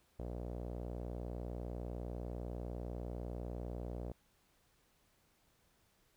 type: tone with low-pass filter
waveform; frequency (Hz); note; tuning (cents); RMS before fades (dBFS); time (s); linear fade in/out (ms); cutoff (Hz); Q
sawtooth; 60; B1; -49; -43; 0.19-4.12; 5; 580; 2.3
effects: pink hiss -73 dBFS RMS until 6.16 s